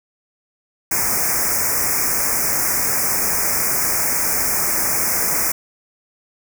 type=band-stop noise; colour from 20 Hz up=white; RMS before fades=-19 dBFS; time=0.91-5.52 s; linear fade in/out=5 ms; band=2400 to 5100 Hz; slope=96 dB/octave; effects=none